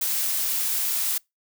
blue noise, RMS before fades -25 dBFS, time 0.01-1.18 s, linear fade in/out 5 ms, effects noise-tail reverb RT60 0.2 s tail -26 dB re dry

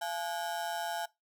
35% pulse ring-modulated tone, 771 Hz, G5, 29 cents flat, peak -29 dBFS, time 0.01-1.06 s, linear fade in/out 10 ms, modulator 83.5 Hz, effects noise-tail reverb RT60 0.2 s tail -21 dB re dry

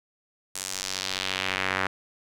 sawtooth tone with band-pass filter sweep, 94.6 Hz, F#2, 39 cents sharp, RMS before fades -30 dBFS, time 0.55-1.87 s, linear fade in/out 5 ms, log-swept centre 8400 to 1600 Hz, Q 1.5, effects none

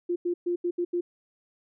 sine tone bursts at uneven times, 350 Hz, F4, 4 cents sharp, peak -24 dBFS, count 6, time 0.09-0.16 / 0.25-0.34 / 0.46-0.56 / 0.64-0.71 / 0.78-0.85 / 0.93-1.01 s, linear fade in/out 10 ms, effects none

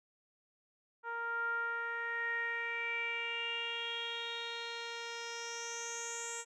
10% pulse tone with low-pass filter sweep, 466.2 Hz, A#4, in tune, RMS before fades -39 dBFS, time 1.03-6.45 s, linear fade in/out 50 ms, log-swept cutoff 1200 to 7700 Hz, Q 6.6, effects none

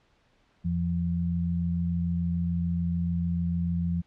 sine tone pair together, 85.11 / 171.9 Hz, F2 / F3, -44 / -27 cents, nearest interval octave, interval 1217 cents, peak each -30 / -26 dBFS, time 0.64-4.02 s, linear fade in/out 20 ms, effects pink hiss -66 dBFS RMS until 4.06 s + low-pass 4000 Hz 12 dB/octave

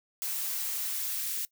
blue noise with high-pass filter sweep, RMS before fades -33 dBFS, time 0.22-1.45 s, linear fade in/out 0 ms, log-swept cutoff 300 to 1900 Hz, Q 0.79, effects noise-tail reverb RT60 0.1 s tail -20 dB re dry

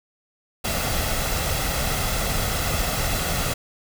pink noise with comb filter, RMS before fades -24 dBFS, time 0.64-3.54 s, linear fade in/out 10 ms, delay 1.5 ms, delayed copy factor +0.5, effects none

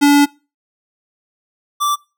square tone pair in turn, 287.3 / 1167.9 Hz, D4 / D6, -38 / -10 cents, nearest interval 2 octaves, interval 2428 cents, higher second, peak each -8 / -15 dBFS, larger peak first, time 0.01-0.26 / 1.8-1.96 s, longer first, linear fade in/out 20 ms, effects noise-tail reverb RT60 0.3 s tail -23 dB re dry

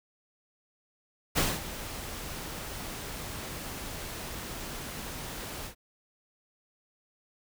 pink noise with ADSR envelope, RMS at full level -25 dBFS, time 1.35-5.75 s, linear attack 26 ms, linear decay 220 ms, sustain -14 dB, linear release 97 ms, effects none

